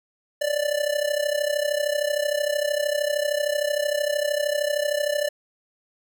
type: tone with amplitude modulation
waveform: square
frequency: 587.3 Hz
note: D5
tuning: in tune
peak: -19 dBFS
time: 0.41-5.29 s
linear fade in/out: 10 ms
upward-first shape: sine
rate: 33.1 Hz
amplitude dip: 80%
effects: none